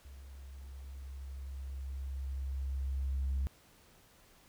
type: tone with level ramp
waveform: sine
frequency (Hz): 67.3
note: C2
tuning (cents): +49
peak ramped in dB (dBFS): -48 to -28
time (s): 0.05-3.47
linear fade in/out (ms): 0
effects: tanh soft clip ceiling -28 dBFS + pink hiss -63 dBFS RMS until 4.48 s